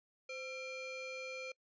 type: ring-modulated tone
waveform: square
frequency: 932.3 Hz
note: A#5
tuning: in tune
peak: -40 dBFS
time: 0.29-1.52 s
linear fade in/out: 5 ms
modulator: 1450 Hz
effects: noise-tail reverb RT60 0.1 s tail -25 dB re dry + resampled to 16000 Hz